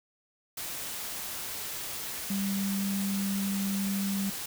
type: tone in noise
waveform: sine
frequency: 197 Hz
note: G3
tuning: 9 cents sharp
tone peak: -28 dBFS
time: 2.3-4.3 s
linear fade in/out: 5 ms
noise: white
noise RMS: -37 dBFS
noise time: 0.57-4.46 s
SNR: +6 dB
effects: none